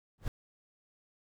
brown noise with exponential growth, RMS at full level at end -30 dBFS, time 0.18-0.28 s, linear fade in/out 1 ms, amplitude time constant 20 ms, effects none

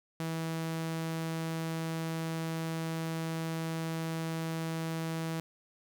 sawtooth tone, 162.7 Hz, E3, 22 cents flat, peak -29 dBFS, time 0.2-5.4 s, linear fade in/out 0 ms, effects none

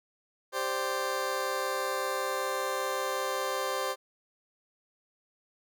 20% pulse chord, G suspended fourth, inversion none, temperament just, 392 / 522.7 / 588 Hz, G4 / C5 / D5, 0 / -2 / +2 cents, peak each -31 / -27 / -32 dBFS, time 0.52-3.96 s, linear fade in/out 50 ms, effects none

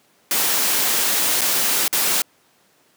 white noise with dropouts, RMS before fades -19 dBFS, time 0.31-2.22 s, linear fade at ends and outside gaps 1 ms, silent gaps 1.409-1.416 / 1.88-1.928 s, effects pink hiss -58 dBFS RMS until 2.96 s + high-pass 200 Hz 12 dB/octave

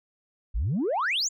sine exponential sweep, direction up, 43.65 to 7460 Hz, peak -22 dBFS, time 0.54-1.29 s, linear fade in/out 20 ms, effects tanh soft clip ceiling -21 dBFS

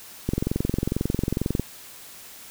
click train, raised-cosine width 3 ms, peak -10 dBFS, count 30, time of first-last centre 0.29-1.596 s, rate 22.2 Hz, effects white hiss -44 dBFS RMS until 2.5 s

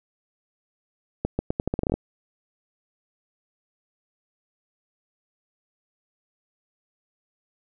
accelerating click train, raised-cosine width 2 ms, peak -10 dBFS, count 12, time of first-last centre 1.25-1.94 s, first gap 140 ms, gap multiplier 0.82, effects none

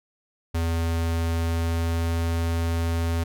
square tone with pitch glide, 83 to 83.48 Hz, E2 to E2, +12 to +22 cents, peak -23 dBFS, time 0.54-3.24 s, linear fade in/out 10 ms, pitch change +10 cents, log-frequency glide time 1.32-2.18 s, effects none

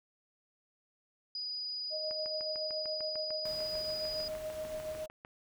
sine tone, 4937 Hz, D#8, 14 cents flat, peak -36 dBFS, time 1.35-4.28 s, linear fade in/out 2 ms
sine tone with tremolo, 622.3 Hz, D#5, in tune, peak -35 dBFS, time 1.9-5.08 s, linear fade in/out 50 ms, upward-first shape sine, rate 7.1 Hz, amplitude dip 50%
click train, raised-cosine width 0.5 ms, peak -33 dBFS, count 22, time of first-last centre 2.11-5.249 s, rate 6.69 Hz
pink noise, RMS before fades -50 dBFS, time 3.45-5.06 s, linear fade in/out 2 ms
effects none

